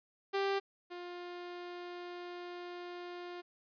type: tone pair in turn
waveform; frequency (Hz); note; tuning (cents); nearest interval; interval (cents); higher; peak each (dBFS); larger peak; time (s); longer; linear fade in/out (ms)
sawtooth; 393.5 / 353.1; G4 / F4; +7 / +19; major second; 188; first; -27 / -39; first; 0.33-0.6 / 0.9-3.42; second; 20
effects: resampled to 11025 Hz